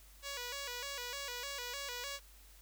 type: tone with vibrato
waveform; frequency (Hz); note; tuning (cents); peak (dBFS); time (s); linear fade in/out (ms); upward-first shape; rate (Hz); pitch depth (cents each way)
5% pulse; 523.3; C5; 0; -29; 0.22-2.2; 50; square; 3.3; 120
effects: added 50 Hz sine -58 dBFS peak until 2.61 s + white hiss -62 dBFS RMS until 2.61 s

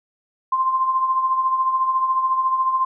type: tone with tremolo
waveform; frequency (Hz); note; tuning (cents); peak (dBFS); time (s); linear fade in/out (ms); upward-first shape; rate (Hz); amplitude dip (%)
sine; 1046.5; C6; 0; -14; 0.52-2.85; 5; triangle; 14; 60
effects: none

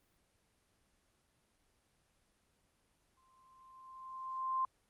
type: tone with exponential growth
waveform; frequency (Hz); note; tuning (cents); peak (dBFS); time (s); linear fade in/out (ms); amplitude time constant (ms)
sine; 1046.5; C6; 0; -30; 3.17-4.65; 2; 320
effects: pink hiss -75 dBFS RMS until 4.89 s + Opus 24 kbps

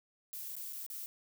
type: noise with dropouts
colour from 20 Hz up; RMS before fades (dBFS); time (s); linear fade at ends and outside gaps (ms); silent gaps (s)
violet; -43; 0.33-1.06; 0; 0.555-0.565 / 0.725-0.731 / 0.864-0.901
effects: none

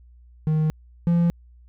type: tone pair in turn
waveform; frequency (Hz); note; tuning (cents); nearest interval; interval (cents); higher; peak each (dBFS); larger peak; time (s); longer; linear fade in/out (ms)
triangle; 155.56 / 171.1; D#3 / F3; 0 / -35; major second; 165; second; -16 / -14; second; 0.47-0.7 / 1.07-1.3; neither; 0
effects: added 60 Hz sine -47 dBFS peak until 1.68 s

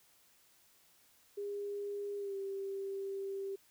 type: tone with pitch glide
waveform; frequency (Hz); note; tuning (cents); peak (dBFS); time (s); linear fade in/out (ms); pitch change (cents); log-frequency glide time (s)
sine; 406.2 to 391.7; G#4 to G4; -38 to -1; -37; 1.37-3.56; 10; -63; 2.18-2.35
effects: white hiss -67 dBFS RMS until 3.7 s

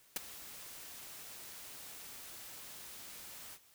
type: noise with ADSR envelope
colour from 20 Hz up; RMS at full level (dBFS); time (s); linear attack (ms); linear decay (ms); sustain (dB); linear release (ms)
white; -32; 0.16-3.59; 3; 15; -18; 59
effects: white hiss -65 dBFS RMS until 3.74 s

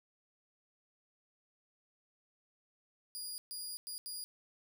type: tone bursts at uneven times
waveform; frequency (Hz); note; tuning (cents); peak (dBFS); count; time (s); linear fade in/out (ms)
20% pulse; 4862; D#8; -41; -35; 4; 3.15-3.38 / 3.51-3.77 / 3.87-3.98 / 4.06-4.24; 0
effects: none

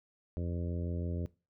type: harmonic tone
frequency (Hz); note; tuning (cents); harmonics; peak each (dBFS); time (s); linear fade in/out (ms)
86.2; F2; -22; 1 / 2 / 3 / 4 / 5 / 6 / 7; -34 / -40 / -44 / -46 / -48 / -50 / -51; 0.37-1.26; 0
effects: noise-tail reverb RT60 0.3 s tail -20 dB re dry

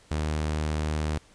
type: tone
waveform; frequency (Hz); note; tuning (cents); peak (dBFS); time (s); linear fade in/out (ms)
sawtooth; 76.7; D#2; -24; -22; 0.11-1.18; 0
effects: pink hiss -57 dBFS RMS until 1.34 s + resampled to 22050 Hz

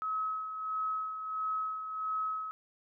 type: tone with tremolo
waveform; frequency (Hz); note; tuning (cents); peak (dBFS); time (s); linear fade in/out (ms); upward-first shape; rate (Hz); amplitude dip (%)
sine; 1282; E6; -49; -30; 0.02-2.51; 0; sine; 1.5; 55
effects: none

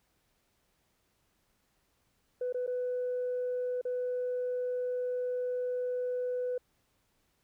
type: tone with dropouts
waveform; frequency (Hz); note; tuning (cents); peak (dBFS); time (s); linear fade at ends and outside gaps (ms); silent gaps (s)
sine; 497.7; B4; +13; -29; 2.41-6.58; 5; 2.526-2.544 / 2.666-2.675 / 3.814-3.851
effects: tanh soft clip ceiling -27 dBFS + pink hiss -74 dBFS RMS until 7.43 s

